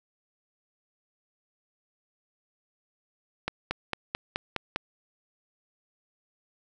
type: accelerating click train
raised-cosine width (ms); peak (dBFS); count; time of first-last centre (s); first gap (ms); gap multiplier
0.3; -12; 7; 3.48-4.761; 230; 0.97
effects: none